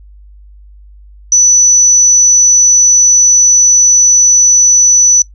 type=tone; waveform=sine; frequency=5960 Hz; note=F#8; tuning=12 cents sharp; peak=-3 dBFS; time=1.32-5.22 s; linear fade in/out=2 ms; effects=noise-tail reverb RT60 0.1 s tail -17 dB re dry + added 50 Hz sine -34 dBFS peak until 5.34 s